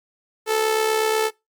sawtooth tone with amplitude modulation, 438.4 Hz, A4, 6 cents flat, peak -12 dBFS, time 0.46-1.31 s, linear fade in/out 50 ms, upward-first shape sine, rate 68.3 Hz, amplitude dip 50%, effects noise-tail reverb RT60 0.2 s tail -22 dB re dry + Opus 48 kbps

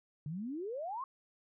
sine exponential sweep, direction up, 140.8 to 1113 Hz, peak -37 dBFS, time 0.26-1.04 s, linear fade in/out 2 ms, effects none

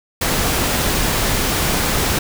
pink noise, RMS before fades -18 dBFS, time 0.21-2.19 s, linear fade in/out 5 ms, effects none

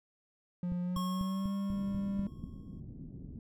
triangle tone with pitch glide, 177.3 to 197.87 Hz, F3 to G3, +26 to +16 cents, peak -30 dBFS, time 0.63-2.27 s, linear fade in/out 2 ms, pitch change +190 cents, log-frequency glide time 0.82-1.53 s
click train, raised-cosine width 5 ms, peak -27 dBFS, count 8, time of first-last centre 0.72-2.44 s, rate 4.07 Hz
square tone with exponential decay, 1088 Hz, C#6, 33 cents flat, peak -37 dBFS, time 0.96-2.8 s, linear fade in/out 2 ms, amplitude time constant 400 ms
white low-pass noise, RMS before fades -46 dBFS, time 1.72-3.39 s, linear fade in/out 2 ms, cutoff 240 Hz, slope 24 dB/octave
effects none

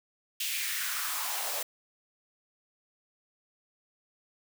white noise with high-pass filter sweep, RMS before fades -33 dBFS, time 0.4-1.63 s, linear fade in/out 5 ms, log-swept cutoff 2900 to 550 Hz, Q 2.7, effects none

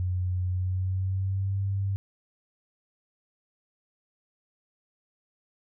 sine tone with pitch glide, 91 to 98.1 Hz, F#2 to G2, -28 to +2 cents, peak -25 dBFS, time 0-1.96 s, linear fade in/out 0 ms, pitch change +130 cents, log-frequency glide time 0.48-1.6 s, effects none

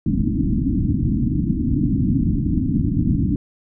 white low-pass noise, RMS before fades -19 dBFS, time 0.06-3.36 s, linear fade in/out 2 ms, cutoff 310 Hz, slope 96 dB/octave, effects none

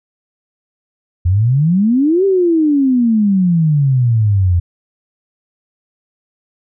sine exponential two-way sweep, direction up then down, 84.6 to 397.9 to 84.6 Hz, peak -9 dBFS, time 1.25-4.6 s, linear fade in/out 10 ms, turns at 2.25 s, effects none

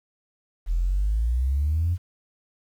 sine exponential sweep, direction up, 39.56 to 90.7 Hz, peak -19 dBFS, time 0.66-1.98 s, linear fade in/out 50 ms, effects tanh soft clip ceiling -16 dBFS + 9-bit

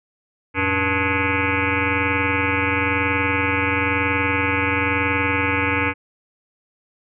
sine tone with frequency modulation, 1270 Hz, D#6, 35 cents sharp, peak -17 dBFS, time 0.54-5.94 s, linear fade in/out 50 ms, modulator 197 Hz, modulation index 6.3, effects none

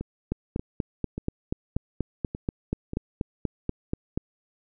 two click trains, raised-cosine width 3 ms, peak -19 / -13 dBFS, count 6 / 17, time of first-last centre 0.01-2.934 / 0.32-4.175 s, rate 1.71 / 4.15 Hz, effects none

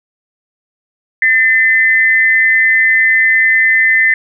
sine tone pair together, 1795 / 2044 Hz, A6 / C7, +34 / -41 cents, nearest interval major second, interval 225 cents, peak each -10 dBFS, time 1.22-4.14 s, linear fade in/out 2 ms, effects none

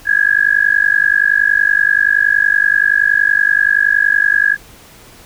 sine tone with amplitude modulation, 1661.2 Hz, G#6, in tune, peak -5 dBFS, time 0.05-4.57 s, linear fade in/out 50 ms, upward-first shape sine, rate 50.6 Hz, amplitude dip 100%, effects pink hiss -41 dBFS RMS until 5.25 s

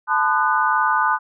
sine tone cluster, 873 / 1016 / 1220 / 1486 Hz, A5 / B5 / D#6 / F#6, -14 / +49 / -34 / +7 cents, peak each -21 dBFS, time 0.07-1.19 s, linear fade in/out 50 ms, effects none

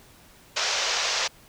white band-pass noise, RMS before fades -26 dBFS, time 0.56-1.28 s, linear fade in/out 10 ms, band 430 to 6400 Hz, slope 48 dB/octave, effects pink hiss -53 dBFS RMS until 1.48 s

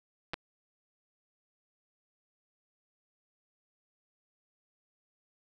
clicks, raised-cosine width 0.3 ms, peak -19 dBFS, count 2, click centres 0.335 / 0.341 s, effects none

